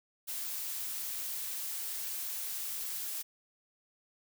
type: noise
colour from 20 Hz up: blue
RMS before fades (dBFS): -38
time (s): 0.27-3.23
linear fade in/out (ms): 20
effects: none